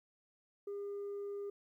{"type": "tone", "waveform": "sine", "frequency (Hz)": 403.9, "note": "G#4", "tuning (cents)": -48, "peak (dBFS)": -37, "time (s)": [0.67, 1.5], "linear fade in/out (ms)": 5, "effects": ["tanh soft clip ceiling -38 dBFS", "13-bit"]}